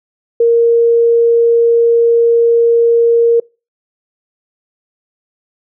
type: tone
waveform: sine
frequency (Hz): 466.2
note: A#4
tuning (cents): 0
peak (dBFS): -6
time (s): 0.4-3.4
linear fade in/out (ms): 5
effects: noise-tail reverb RT60 0.3 s tail -26 dB re dry